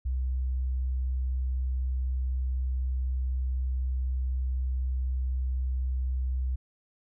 sine tone, 64 Hz, C2, 38 cents flat, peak -26 dBFS, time 0.05-6.56 s, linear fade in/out 10 ms, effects none

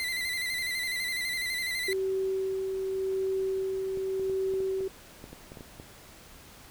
30% pulse tone with vibrato, 2028 Hz, B6, 45 cents sharp, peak -27 dBFS, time 0-1.93 s, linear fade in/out 0 ms, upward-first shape square, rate 12 Hz, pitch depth 44 cents each way
sine tone with tremolo, 382.2 Hz, G4, 44 cents flat, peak -26 dBFS, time 1.88-4.88 s, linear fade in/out 5 ms, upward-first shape sine, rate 0.87 Hz, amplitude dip 30%
clicks, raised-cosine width 2 ms, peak -30 dBFS, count 12, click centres 3.973 / 4.197 / 4.298 / 4.538 / 4.604 / 4.807 / 5.241 / 5.33 / 5.519 / 5.572 / 5.608 / 5.799 s
effects pink hiss -51 dBFS RMS until 6.7 s

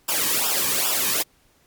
white noise with flanger, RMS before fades -22 dBFS, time 0.08-1.23 s, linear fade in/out 10 ms, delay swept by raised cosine 0.47 to 1.47 ms, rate 2.5 Hz, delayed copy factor -0.8, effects pink hiss -60 dBFS RMS until 1.66 s + MP3 96 kbps

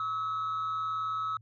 sine tone pair together, 1131 / 1289.8 Hz, C#6 / E6, +34 / -38 cents, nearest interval major second, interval 228 cents, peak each -38 / -28 dBFS, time 0-1.37 s, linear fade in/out 2 ms, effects tanh soft clip ceiling -28 dBFS + added 111 Hz sine -53 dBFS peak until 1.41 s

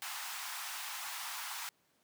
pink high-pass noise, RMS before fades -42 dBFS, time 0.02-1.69 s, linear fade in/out 0 ms, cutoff 800 Hz, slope 48 dB/octave, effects pink hiss -73 dBFS RMS until 2.03 s + high-pass 150 Hz 12 dB/octave

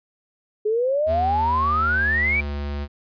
sine exponential sweep, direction up, 415.3 to 2363 Hz, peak -18 dBFS, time 0.65-2.41 s, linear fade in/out 10 ms
square tone with pitch glide, 80.7 to 71.9 Hz, E2 to D2, -36 to -36 cents, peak -26 dBFS, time 1.06-2.88 s, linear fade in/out 50 ms, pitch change -200 cents, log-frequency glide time 1.2-2.52 s
effects resampled to 11025 Hz

